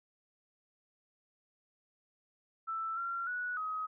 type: tone with pitch steps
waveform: sine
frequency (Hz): 1325 / 1373 / 1470 / 1265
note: E6 / F6 / F#6 / D#6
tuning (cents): +9 / -30 / -12 / +28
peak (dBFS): -34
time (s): 2.67-3.87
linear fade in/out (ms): 20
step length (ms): 300
effects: none